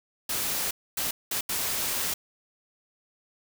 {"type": "noise bursts at uneven times", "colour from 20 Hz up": "white", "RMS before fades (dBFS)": -29, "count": 4, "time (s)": [[0.29, 0.71], [0.97, 1.11], [1.31, 1.41], [1.49, 2.14]], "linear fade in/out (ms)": 5, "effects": []}